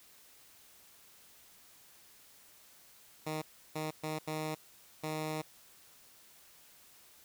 10% pulse tone bursts at uneven times, 155.56 Hz, D#3, in tune, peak -27 dBFS, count 5, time 3.26-3.42 / 3.75-3.91 / 4.03-4.19 / 4.27-4.55 / 5.03-5.42 s, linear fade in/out 10 ms, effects white hiss -60 dBFS RMS until 7.24 s

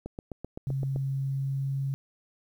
click train, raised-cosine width 2 ms, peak -23 dBFS, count 8, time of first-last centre 0.06-0.961 s, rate 7.77 Hz
sine tone with pitch glide, 135.4 to 136.74 Hz, C#3 to C#3, -40 to -23 cents, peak -27 dBFS, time 0.67-1.94 s, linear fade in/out 0 ms, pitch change +17 cents, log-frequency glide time 0.81-1.81 s
effects 10-bit

